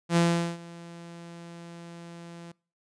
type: tone with ADSR envelope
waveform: sawtooth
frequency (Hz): 170.1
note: F3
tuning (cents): -45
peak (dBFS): -15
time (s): 0.09-2.52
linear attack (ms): 73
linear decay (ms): 410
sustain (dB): -23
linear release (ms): 7
effects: noise-tail reverb RT60 0.4 s tail -25 dB re dry + resampled to 22050 Hz